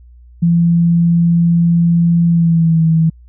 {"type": "tone with pitch glide", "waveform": "sine", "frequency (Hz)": [169.7, 161.66], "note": ["F3", "E3"], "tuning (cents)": [-49, -33], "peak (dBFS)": -8, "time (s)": [0.42, 3.1], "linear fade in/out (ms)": 10, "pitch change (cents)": -84, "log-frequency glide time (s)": [2.27, 2.83], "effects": ["added 60 Hz sine -38 dBFS peak until 3.28 s"]}